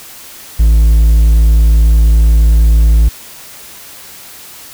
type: tone with hard clipping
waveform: triangle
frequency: 55.6 Hz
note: A1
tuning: 19 cents sharp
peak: -5 dBFS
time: 0.59-3.09 s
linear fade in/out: 10 ms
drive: 6 dB
effects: white hiss -33 dBFS RMS until 4.73 s